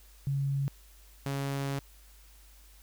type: tone pair in turn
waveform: sine / sawtooth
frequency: 138.59 / 138.59 Hz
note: C#3 / C#3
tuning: 0 / 0 cents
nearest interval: unison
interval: 0 cents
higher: neither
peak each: -27 dBFS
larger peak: neither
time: 0.27-0.68 / 1.26-1.79 s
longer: second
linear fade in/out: 0 ms
effects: added 50 Hz sine -54 dBFS peak until 2.82 s + white hiss -60 dBFS RMS until 2.82 s